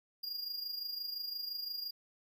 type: tone with amplitude modulation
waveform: square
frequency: 4828 Hz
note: D8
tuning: 47 cents sharp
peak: -36 dBFS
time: 0.23-1.91 s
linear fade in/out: 10 ms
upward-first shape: sine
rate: 25.8 Hz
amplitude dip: 60%
effects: none